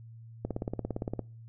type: click train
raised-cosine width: 2 ms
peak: -19 dBFS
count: 14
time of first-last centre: 0.45-1.193 s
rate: 17.5 Hz
effects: noise-tail reverb RT60 0.4 s tail -24 dB re dry + added 114 Hz sine -46 dBFS peak until 1.48 s